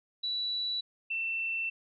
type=tone pair in turn; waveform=sine; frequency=3941 / 2684 Hz; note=B7 / E7; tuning=-4 / +31 cents; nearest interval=perfect fifth; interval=665 cents; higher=first; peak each=-30 / -30 dBFS; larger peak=neither; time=0.23-0.81 / 1.1-1.7 s; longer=second; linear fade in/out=10 ms; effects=none